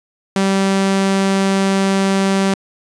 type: tone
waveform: sawtooth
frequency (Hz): 194.2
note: G3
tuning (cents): -16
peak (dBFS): -9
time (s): 0.36-2.54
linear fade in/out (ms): 2
effects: resampled to 22050 Hz